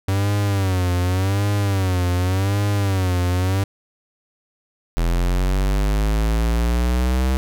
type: tone with vibrato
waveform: 45% pulse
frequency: 95.4 Hz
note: G2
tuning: 47 cents flat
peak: -17 dBFS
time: 0.08-3.64 s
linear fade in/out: 5 ms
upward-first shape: sine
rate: 0.87 Hz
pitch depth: 120 cents each way
type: linear sweep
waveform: square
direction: up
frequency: 41.45 to 65.7 Hz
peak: -17 dBFS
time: 4.97-7.37 s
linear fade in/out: 0 ms
effects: none